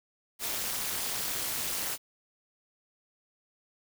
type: noise with amplitude modulation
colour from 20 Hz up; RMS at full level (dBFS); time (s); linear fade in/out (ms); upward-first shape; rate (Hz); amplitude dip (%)
white; -29; 0.39-1.98; 50; sine; 236; 95
effects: none